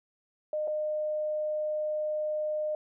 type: tone with dropouts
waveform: sine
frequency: 610 Hz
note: D#5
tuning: 34 cents flat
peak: -28 dBFS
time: 0.53-2.75 s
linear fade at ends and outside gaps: 2 ms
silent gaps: 0.675-0.679 s
effects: none